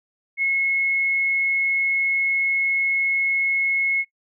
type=tone; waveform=sine; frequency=2177 Hz; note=C#7; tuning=32 cents flat; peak=-18 dBFS; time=0.37-4.05 s; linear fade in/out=50 ms; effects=noise-tail reverb RT60 0.1 s tail -18 dB re dry